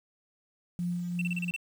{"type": "tone with tremolo", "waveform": "sine", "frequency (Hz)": 175.5, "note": "F3", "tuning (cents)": 9, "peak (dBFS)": -28, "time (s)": [0.79, 1.51], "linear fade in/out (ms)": 0, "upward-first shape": "sine", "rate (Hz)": 2.8, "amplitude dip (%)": 35}
{"type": "tone bursts", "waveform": "triangle", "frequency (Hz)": 2685, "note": "E7", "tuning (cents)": 31, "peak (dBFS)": -30, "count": 7, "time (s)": [1.19, 1.563], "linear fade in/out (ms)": 2, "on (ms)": 25, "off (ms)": 33}
{"effects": ["9-bit"]}